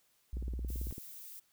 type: tone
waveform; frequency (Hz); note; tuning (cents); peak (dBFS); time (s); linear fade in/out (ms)
sine; 60.5; B1; -35; -35; 0.33-0.91; 0
type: click train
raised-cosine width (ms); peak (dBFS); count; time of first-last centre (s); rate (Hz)
3; -32; 12; 0.37-0.981; 18
type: noise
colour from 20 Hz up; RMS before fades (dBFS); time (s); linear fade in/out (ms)
violet; -49; 0.68-1.4; 10
effects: white hiss -72 dBFS RMS until 1.52 s